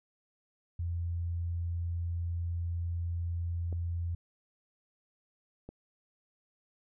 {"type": "tone", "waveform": "sine", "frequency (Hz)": 85.5, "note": "F2", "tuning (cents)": -36, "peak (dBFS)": -31, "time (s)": [0.79, 4.15], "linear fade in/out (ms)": 5}
{"type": "clicks", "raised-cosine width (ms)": 2, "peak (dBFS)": -31, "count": 2, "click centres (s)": [3.727, 5.69]}
{"effects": []}